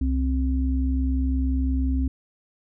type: tone pair together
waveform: sine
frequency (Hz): 65.7 / 262.8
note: C2 / C4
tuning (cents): +8 / +8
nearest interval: 2 octaves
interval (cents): 2400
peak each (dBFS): -21 / -26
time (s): 0.01-2.08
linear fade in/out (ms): 5
effects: none